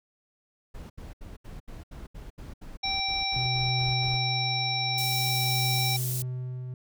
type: noise bursts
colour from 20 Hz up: brown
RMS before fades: -41 dBFS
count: 15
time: 0.74-4.176 s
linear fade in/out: 10 ms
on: 160 ms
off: 74 ms
type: harmonic tone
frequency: 780 Hz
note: G5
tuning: 9 cents flat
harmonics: 1 / 3 / 5 / 7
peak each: -33 / -33 / -31 / -31 dBFS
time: 2.83-5.97 s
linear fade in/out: 10 ms
type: tone with tremolo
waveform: triangle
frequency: 126.6 Hz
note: B2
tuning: 43 cents sharp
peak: -24 dBFS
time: 3.36-6.74 s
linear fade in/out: 2 ms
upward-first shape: triangle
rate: 0.53 Hz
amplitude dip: 60%
type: high-pass noise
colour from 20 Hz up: pink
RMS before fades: -34 dBFS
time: 4.98-6.22 s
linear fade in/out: 0 ms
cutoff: 8600 Hz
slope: 12 dB/octave
effects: none